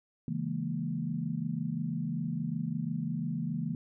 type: chord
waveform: sine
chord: A# half-diminished seventh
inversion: first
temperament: equal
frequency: 138.59 / 164.81 / 207.7 / 233.1 Hz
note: C#3 / E3 / G#3 / A#3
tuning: 0 / 0 / 0 / 0 cents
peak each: -38 / -34 / -39 / -36 dBFS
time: 0.28-3.75 s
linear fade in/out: 2 ms
effects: none